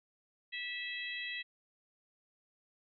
harmonic tone, 653 Hz, E5, 17 cents flat, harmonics 3 / 4 / 5 / 6, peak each -41 / -43 / -45 / -47 dBFS, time 0.52-1.43 s, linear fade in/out 20 ms, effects none

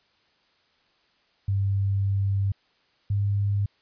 sine tone pair in turn, 98.6 / 100.9 Hz, G2 / G#2, +11 / -49 cents, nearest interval unison, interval 40 cents, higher second, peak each -21 dBFS, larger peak neither, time 1.48-2.52 / 3.1-3.66 s, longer first, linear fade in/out 5 ms, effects white hiss -65 dBFS RMS until 3.81 s + resampled to 11025 Hz

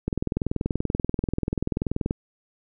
click train, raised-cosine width 3 ms, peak -11 dBFS, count 43, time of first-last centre 0.08-2.109 s, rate 20.7 Hz, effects none

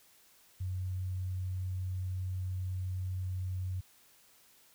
sine tone, 92.5 Hz, F#2, in tune, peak -33 dBFS, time 0.6-3.81 s, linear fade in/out 10 ms, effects white hiss -63 dBFS RMS until 4.74 s

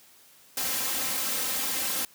white noise with comb filter, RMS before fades -29 dBFS, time 0.57-2.05 s, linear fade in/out 2 ms, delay 3.8 ms, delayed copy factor +0.9, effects white hiss -56 dBFS RMS until 2.14 s + high-pass 80 Hz 12 dB/octave

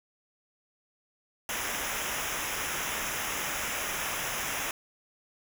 pink noise with comb filter, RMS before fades -33 dBFS, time 1.49-4.71 s, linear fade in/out 2 ms, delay 0.23 ms, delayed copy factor -0.8, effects none

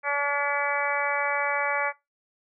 harmonic tone, 285.9 Hz, D4, 46 cents flat, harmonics 2 / 3 / 4 / 5 / 6 / 7 / 8, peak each -31 / -31 / -31 / -31 / -31 / -31 / -31 dBFS, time 0.03-1.93 s, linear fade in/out 50 ms, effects noise-tail reverb RT60 0.2 s tail -21 dB re dry

